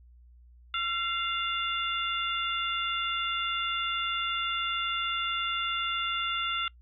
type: harmonic tone with a mistuned harmonic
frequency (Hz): 698.5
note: F5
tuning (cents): 0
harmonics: 2 / 3 / 4 / 5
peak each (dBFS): -31 / -37 / -33 / -34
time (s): 0.74-6.68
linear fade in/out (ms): 2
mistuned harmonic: 2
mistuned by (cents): -43
effects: noise-tail reverb RT60 0.1 s tail -24 dB re dry + added 60 Hz sine -52 dBFS peak until 6.81 s